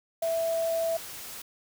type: tone in noise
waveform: sine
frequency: 660 Hz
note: E5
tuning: 2 cents sharp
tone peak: -25 dBFS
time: 0.22-0.97 s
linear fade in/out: 5 ms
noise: white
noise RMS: -41 dBFS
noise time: 0.22-1.42 s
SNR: +13 dB
effects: none